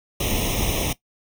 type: noise with comb filter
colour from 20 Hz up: pink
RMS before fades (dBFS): -23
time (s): 0.2-0.93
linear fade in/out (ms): 5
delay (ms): 0.33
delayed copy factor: +0.95
effects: noise-tail reverb RT60 0.1 s tail -17 dB re dry